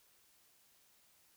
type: silence
effects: white hiss -69 dBFS RMS until 1.36 s